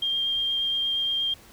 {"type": "tone with vibrato", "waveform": "sine", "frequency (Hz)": 3200, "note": "G7", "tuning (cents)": 35, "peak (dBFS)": -23, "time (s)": [0.02, 1.34], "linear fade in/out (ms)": 5, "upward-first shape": "triangle", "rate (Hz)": 8.5, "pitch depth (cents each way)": 12, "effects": ["pink hiss -51 dBFS RMS until 1.52 s"]}